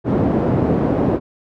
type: band-pass noise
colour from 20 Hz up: pink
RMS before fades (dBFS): -17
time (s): 0.04-1.2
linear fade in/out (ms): 50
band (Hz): 140 to 490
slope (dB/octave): 12
effects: none